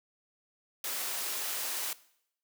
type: high-pass noise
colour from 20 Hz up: white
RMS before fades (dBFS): -35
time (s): 0.84-1.93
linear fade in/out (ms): 2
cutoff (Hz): 390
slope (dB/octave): 12
effects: noise-tail reverb RT60 0.7 s tail -19 dB re dry